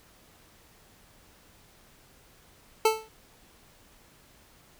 25% pulse tone with exponential decay, 440 Hz, A4, in tune, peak -13 dBFS, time 2.85-3.09 s, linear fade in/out 5 ms, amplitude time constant 51 ms, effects pink hiss -58 dBFS RMS until 4.79 s

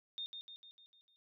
sine tone with echo, 3655 Hz, A#7, 35 cents flat, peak -39 dBFS, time 0.18-0.26 s, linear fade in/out 0 ms, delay 150 ms, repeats 6, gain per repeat -5 dB, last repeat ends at 1.16 s, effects none

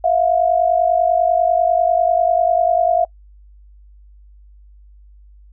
sine tone pair together, 659 / 709.1 Hz, E5 / F5, -1 / +26 cents, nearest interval minor second, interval 127 cents, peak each -15 dBFS, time 0.04-3.05 s, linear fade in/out 5 ms, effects noise-tail reverb RT60 0.1 s tail -26 dB re dry + added 50 Hz sine -42 dBFS peak until 5.52 s

